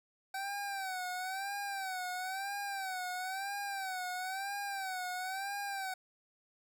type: tone with vibrato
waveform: 25% pulse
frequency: 766 Hz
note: G5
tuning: 40 cents flat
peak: -33 dBFS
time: 0.34-5.94 s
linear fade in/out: 5 ms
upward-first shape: sine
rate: 1 Hz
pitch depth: 94 cents each way
effects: none